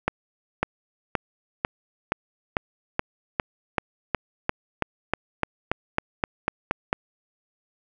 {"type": "accelerating click train", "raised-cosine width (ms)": 0.5, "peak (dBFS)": -6, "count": 20, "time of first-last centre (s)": [0.08, 6.929], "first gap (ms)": 550, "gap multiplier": 0.95, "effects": []}